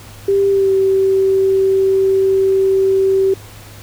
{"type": "tone with pitch glide", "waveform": "sine", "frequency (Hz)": [395.5, 385.4], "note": ["G4", "G4"], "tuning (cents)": [15, -29], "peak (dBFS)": -10, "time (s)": [0.28, 3.34], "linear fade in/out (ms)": 5, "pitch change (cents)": -44, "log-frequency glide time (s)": [0.49, 0.73], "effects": ["added 103 Hz sine -37 dBFS peak until 3.82 s", "pink hiss -39 dBFS RMS until 3.82 s"]}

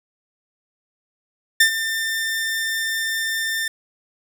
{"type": "tone with ADSR envelope", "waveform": "sawtooth", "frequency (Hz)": 1795, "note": "A6", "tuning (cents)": 34, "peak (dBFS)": -6, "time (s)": [1.6, 3.68], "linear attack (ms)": 6, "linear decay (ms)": 92, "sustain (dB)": -12, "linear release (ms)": 4, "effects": []}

